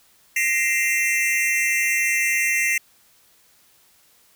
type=tone cluster; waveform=square; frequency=1876 / 2085 / 2385 / 2699 Hz; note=A#6 / C7 / D7 / E7; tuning=+11 / -7 / +26 / +40 cents; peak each=-27 / -22 / -30 / -25 dBFS; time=0.36-2.78 s; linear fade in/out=5 ms; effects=white hiss -57 dBFS RMS until 4.35 s